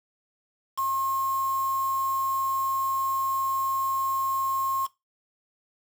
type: tone with quantisation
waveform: sine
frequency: 1073 Hz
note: C6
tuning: 43 cents sharp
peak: -24 dBFS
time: 0.77-4.87 s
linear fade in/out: 20 ms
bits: 6
effects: noise-tail reverb RT60 0.2 s tail -18 dB re dry